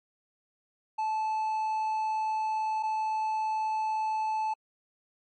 triangle tone pair in turn, 871 / 871 Hz, A5 / A5, -18 / -18 cents, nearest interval unison, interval 0 cents, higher neither, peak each -25 dBFS, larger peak neither, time 0.98-2.83 / 2.83-4.54 s, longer first, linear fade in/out 10 ms, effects MP3 32 kbps

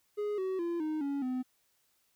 triangle tone with pitch steps, 416 / 377.1 / 341.8 / 309.9 / 280.9 / 254.6 Hz, G#4 / F#4 / F4 / D#4 / C#4 / C4, +3 / +33 / -37 / -7 / +23 / -47 cents, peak -29 dBFS, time 0.17-1.43 s, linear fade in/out 20 ms, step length 210 ms, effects white hiss -73 dBFS RMS until 2.15 s

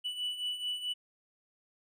triangle beating tone pair, 2960 / 2964.6 Hz, F#7 / F#7, 0 / +3 cents, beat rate 4.6 Hz, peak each -39 / -33 dBFS, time 0.04-0.94 s, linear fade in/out 20 ms, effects none

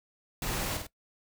pink noise with echo, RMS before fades -34 dBFS, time 0.42-0.77 s, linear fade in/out 2 ms, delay 49 ms, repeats 2, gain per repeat -5 dB, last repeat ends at 0.868 s, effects noise-tail reverb RT60 0.1 s tail -19 dB re dry

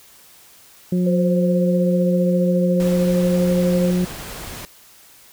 harmonic tone, 180 Hz, F#3, 47 cents flat, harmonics 1 / 2 / 3, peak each -16 / -25 / -32 dBFS, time 0.92-4.05 s, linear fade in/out 5 ms
sine tone with pitch glide, 523.3 to 527.9 Hz, C5 to C5, 0 to +15 cents, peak -20 dBFS, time 1.06-3.91 s, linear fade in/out 10 ms, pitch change +15 cents, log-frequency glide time 1.34-3.28 s
pink noise, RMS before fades -33 dBFS, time 2.8-4.65 s, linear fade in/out 0 ms
effects white hiss -48 dBFS RMS until 5.32 s

